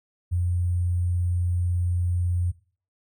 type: tone with sample-and-hold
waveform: sine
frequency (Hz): 88.2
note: F2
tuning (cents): +18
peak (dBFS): -21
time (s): 0.31-2.52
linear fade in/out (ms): 20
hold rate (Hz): 8820
effects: noise-tail reverb RT60 0.4 s tail -18 dB re dry